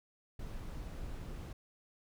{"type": "noise", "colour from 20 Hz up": "brown", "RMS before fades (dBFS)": -43, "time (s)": [0.39, 1.53], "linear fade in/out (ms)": 5, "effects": []}